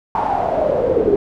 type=noise with band-pass filter sweep; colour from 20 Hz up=brown; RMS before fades=-17 dBFS; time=0.15-1.16 s; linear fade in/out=2 ms; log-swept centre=910 to 400 Hz; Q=9; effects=none